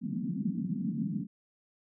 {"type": "band-pass noise", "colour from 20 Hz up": "pink", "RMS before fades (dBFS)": -33, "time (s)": [0.01, 1.27], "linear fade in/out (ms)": 50, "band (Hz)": [160, 250], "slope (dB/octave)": 48, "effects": []}